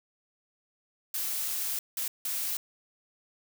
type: noise bursts at uneven times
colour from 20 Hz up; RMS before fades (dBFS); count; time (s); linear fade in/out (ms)
blue; -32; 3; 1.14-1.79 / 1.97-2.08 / 2.25-2.57; 2
effects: none